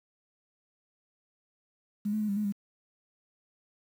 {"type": "tone with pitch steps", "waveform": "sine", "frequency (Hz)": [206.4, 214.8, 211.9, 199.5, 211.1, 201.4], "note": ["G#3", "A3", "G#3", "G3", "G#3", "G3"], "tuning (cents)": [-10, -41, 35, 31, 29, 47], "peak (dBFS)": -27, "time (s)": [2.05, 2.524], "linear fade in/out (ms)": 10, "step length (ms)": 79, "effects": ["9-bit"]}